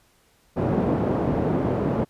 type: band-pass noise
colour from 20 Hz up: pink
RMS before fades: -23 dBFS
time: 0.56-2.05 s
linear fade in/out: 20 ms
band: 130 to 560 Hz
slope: 12 dB/octave
effects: pink hiss -61 dBFS RMS until 2.09 s + resampled to 32000 Hz